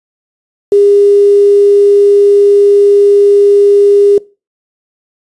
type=tone with quantisation; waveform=sine; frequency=404.9 Hz; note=G#4; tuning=44 cents flat; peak=-3 dBFS; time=0.72-4.18 s; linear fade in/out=2 ms; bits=5; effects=noise-tail reverb RT60 0.3 s tail -22 dB re dry + resampled to 24000 Hz